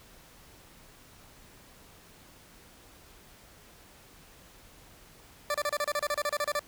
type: tone bursts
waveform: 20% pulse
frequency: 587.3 Hz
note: D5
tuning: in tune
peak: -22 dBFS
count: 15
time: 5.5-6.594 s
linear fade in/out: 2 ms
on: 44 ms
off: 31 ms
effects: pink hiss -55 dBFS RMS until 6.67 s